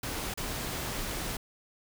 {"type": "noise with dropouts", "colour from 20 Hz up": "pink", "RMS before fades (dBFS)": -35, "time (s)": [0.03, 1.37], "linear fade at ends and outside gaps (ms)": 5, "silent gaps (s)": [0.34, 0.374], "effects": []}